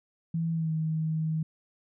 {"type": "tone with pitch glide", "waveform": "sine", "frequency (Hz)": [164.81, 158.37], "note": ["E3", "D#3"], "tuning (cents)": [0, 31], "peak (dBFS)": -26, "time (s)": [0.34, 1.43], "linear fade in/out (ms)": 5, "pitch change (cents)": -69, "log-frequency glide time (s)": [0.52, 0.72], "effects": []}